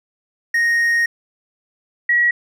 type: tone pair in turn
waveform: triangle / sine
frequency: 1864.7 / 1917.1 Hz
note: A#6 / A#6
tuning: 0 / +48 cents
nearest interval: unison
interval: 48 cents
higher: second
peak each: -12 dBFS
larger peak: neither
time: 0.54-1.06 / 2.09-2.31 s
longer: first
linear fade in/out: 5 ms
effects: none